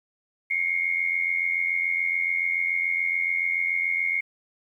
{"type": "tone pair together", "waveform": "sine", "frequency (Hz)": [2138, 2225], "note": ["C7", "C#7"], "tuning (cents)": [37, 6], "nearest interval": "minor second", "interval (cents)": 69, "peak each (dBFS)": [-24, -27], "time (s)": [0.5, 4.21], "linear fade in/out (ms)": 10, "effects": ["10-bit"]}